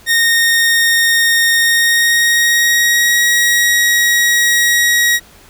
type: tone with pitch glide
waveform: sawtooth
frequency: 1849 to 1899.9 Hz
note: A#6 to A#6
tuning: -15 to +32 cents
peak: -6 dBFS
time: 0.06-5.2 s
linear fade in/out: 50 ms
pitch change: +47 cents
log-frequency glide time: 1.55-3.22 s
effects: pink hiss -43 dBFS RMS until 5.49 s